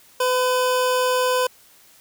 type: tone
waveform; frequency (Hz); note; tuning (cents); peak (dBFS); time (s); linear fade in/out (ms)
25% pulse; 505; B4; +39; -14; 0.2-1.47; 5
effects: white hiss -52 dBFS RMS until 2 s